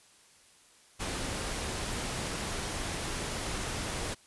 pink noise, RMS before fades -35 dBFS, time 0.99-4.15 s, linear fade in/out 20 ms, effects white hiss -60 dBFS RMS until 4.26 s + resampled to 24000 Hz

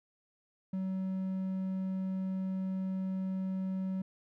triangle tone, 189 Hz, F#3, 37 cents sharp, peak -30 dBFS, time 0.73-4.02 s, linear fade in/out 5 ms, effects none

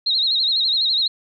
sine tone with vibrato, 3971 Hz, B7, 9 cents sharp, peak -16 dBFS, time 0.06-1.08 s, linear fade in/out 10 ms, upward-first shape sine, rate 12 Hz, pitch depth 120 cents each way, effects none

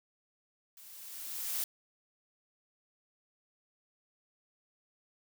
blue noise with level ramp, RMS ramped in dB -54 to -33 dBFS, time 0.77-1.64 s, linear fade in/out 2 ms, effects none

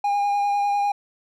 triangle tone with vibrato, 812 Hz, G#5, 39 cents flat, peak -17 dBFS, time 0.04-0.92 s, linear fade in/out 5 ms, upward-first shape triangle, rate 10 Hz, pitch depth 18 cents each way, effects none

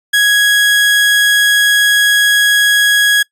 30% pulse tone, 1661.2 Hz, G#6, in tune, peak -5 dBFS, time 0.13-3.23 s, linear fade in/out 10 ms, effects noise-tail reverb RT60 0.1 s tail -24 dB re dry + resampled to 32000 Hz

